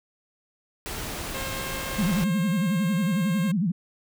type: noise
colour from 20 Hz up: pink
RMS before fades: -33 dBFS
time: 0.86-2.24 s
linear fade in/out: 0 ms
type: tone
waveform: 10% pulse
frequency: 534 Hz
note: C5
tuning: 35 cents sharp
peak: -25 dBFS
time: 1.34-3.52 s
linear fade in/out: 10 ms
type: tone with vibrato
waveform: sine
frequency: 187.3 Hz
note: F#3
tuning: 21 cents sharp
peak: -21 dBFS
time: 1.98-3.72 s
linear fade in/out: 10 ms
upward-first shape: sine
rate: 11 Hz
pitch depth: 260 cents each way
effects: none